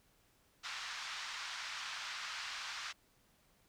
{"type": "band-pass noise", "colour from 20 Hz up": "pink", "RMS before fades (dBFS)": -44, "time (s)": [0.63, 2.93], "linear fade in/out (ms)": 20, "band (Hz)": [1100, 5800], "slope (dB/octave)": 24, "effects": ["pink hiss -71 dBFS RMS until 3.68 s"]}